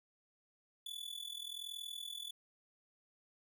45% pulse tone with amplitude modulation, 3460 Hz, A7, 30 cents flat, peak -40 dBFS, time 0.86-2.31 s, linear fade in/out 5 ms, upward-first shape sine, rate 41.1 Hz, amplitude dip 80%, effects none

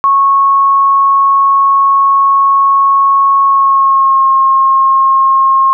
sine tone with pitch glide, 1100 to 1074.3 Hz, C#6 to C6, -14 to +45 cents, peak -5 dBFS, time 0.04-5.73 s, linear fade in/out 0 ms, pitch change -41 cents, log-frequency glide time 3.43-4.28 s, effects none

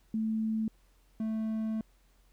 sine / triangle tone pair in turn, 220 / 220 Hz, A3 / A3, 0 / 0 cents, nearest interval unison, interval 0 cents, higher neither, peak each -28 dBFS, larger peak neither, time 0.14-0.68 / 1.2-1.81 s, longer second, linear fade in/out 2 ms, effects added 44 Hz sine -62 dBFS peak until 2.32 s + pink hiss -70 dBFS RMS until 2.32 s

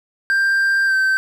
triangle tone with pitch glide, 1584 to 1549.6 Hz, G6 to G6, +18 to -20 cents, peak -12 dBFS, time 0.3-1.17 s, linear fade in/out 0 ms, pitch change -38 cents, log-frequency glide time 0.86-0.94 s, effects none

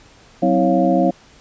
sine tone cluster, 186.6 / 261.1 / 326.3 / 550 / 699 Hz, F#3 / C4 / E4 / C#5 / F5, +15 / -3 / -18 / -14 / +1 cents, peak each -19 dBFS, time 0.42-1.11 s, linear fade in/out 10 ms, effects pink hiss -48 dBFS RMS until 1.4 s + resampled to 16000 Hz

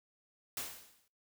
white noise with exponential decay, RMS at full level -37 dBFS, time 0.57-1.08 s, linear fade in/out 2 ms, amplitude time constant 110 ms, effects noise-tail reverb RT60 0.3 s tail -22 dB re dry

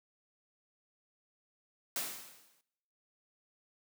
white noise with exponential decay, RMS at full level -34 dBFS, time 1.96-2.61 s, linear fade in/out 1 ms, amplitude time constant 140 ms, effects noise-tail reverb RT60 1.0 s tail -24 dB re dry + high-pass 150 Hz 12 dB/octave

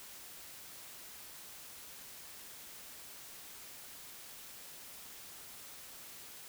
silence, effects white hiss -51 dBFS RMS until 6.48 s

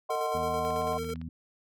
sine chord, C diminished, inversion first, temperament equal, 622.3 / 740 / 1046.5 Hz, Eb5 / Gb5 / C6, 0 / 0 / 0 cents, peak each -33 dBFS, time 0.09-0.98 s, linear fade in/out 10 ms
square tone with tremolo, 453.6 Hz, A#4, 47 cents flat, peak -33 dBFS, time 0.1-1.14 s, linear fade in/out 5 ms, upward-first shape square, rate 9.1 Hz, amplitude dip 35%
harmonic tone, 81 Hz, E2, 30 cents flat, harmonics 1 / 2 / 3, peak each -40 / -40 / -40 dBFS, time 0.34-1.29 s, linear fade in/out 5 ms
click train, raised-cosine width 0.3 ms, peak -34 dBFS, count 11, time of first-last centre 0.65-1.215 s, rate 17.7 Hz
effects none

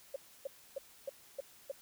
sine tone bursts, 549 Hz, C#5, 17 cents flat, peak -35 dBFS, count 6, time 0.14-1.716 s, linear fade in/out 5 ms, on 21 ms, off 290 ms, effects white hiss -60 dBFS RMS until 1.81 s

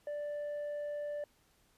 sine tone with tanh clipping, 587.3 Hz, D5, in tune, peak -37 dBFS, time 0.07-1.24 s, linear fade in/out 2 ms, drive 3 dB, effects pink hiss -70 dBFS RMS until 1.77 s + resampled to 32000 Hz

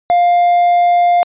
triangle tone, 702 Hz, F5, 9 cents sharp, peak -6 dBFS, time 0.1-1.23 s, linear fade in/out 0 ms, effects resampled to 8000 Hz

